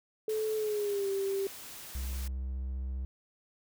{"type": "tone with pitch glide", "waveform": "sine", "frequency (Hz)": [434.4, 391.5], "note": ["A4", "G4"], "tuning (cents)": [-22, -2], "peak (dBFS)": -29, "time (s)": [0.28, 1.47], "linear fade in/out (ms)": 2, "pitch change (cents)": -180, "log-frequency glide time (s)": [0.57, 1.09]}
{"type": "noise", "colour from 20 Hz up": "white", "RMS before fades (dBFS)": -46, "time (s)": [0.29, 2.28], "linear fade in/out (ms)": 5}
{"type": "tone with vibrato", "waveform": "triangle", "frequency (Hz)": 65, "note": "C2", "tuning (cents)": -11, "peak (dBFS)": -31, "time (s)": [1.95, 3.05], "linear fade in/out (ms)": 0, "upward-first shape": "triangle", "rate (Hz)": 15, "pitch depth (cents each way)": 23}
{"effects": []}